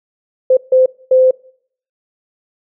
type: tone bursts at uneven times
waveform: sine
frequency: 516 Hz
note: C5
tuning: 24 cents flat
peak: -6 dBFS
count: 3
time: 0.5-0.57 / 0.72-0.86 / 1.11-1.31 s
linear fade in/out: 5 ms
effects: noise-tail reverb RT60 0.6 s tail -23 dB re dry